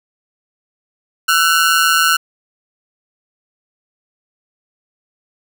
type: ring-modulated tone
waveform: sawtooth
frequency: 1417 Hz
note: F6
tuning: 25 cents sharp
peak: -4 dBFS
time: 1.28-2.17 s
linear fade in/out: 10 ms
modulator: 80.4 Hz
effects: none